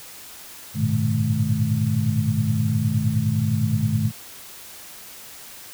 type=tone cluster; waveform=sine; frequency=101.6 / 111.9 / 120.9 / 152.6 / 213.8 Hz; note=G#2 / A2 / B2 / D#3 / A3; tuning=-38 / +30 / -36 / -33 / -49 cents; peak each=-25 dBFS; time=0.74-4.12 s; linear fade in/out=50 ms; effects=white hiss -41 dBFS RMS until 5.73 s